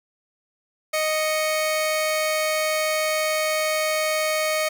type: tone pair together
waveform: sawtooth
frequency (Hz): 622.1 / 2217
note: D#5 / C#7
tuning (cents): 0 / 0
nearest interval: octave + minor seventh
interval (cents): 2200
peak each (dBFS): -18 / -24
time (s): 0.93-4.69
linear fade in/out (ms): 10
effects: 8-bit